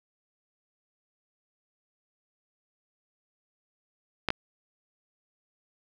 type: clicks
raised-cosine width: 0.3 ms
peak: -9 dBFS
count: 2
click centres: 4.287 / 4.304 s
effects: 8-bit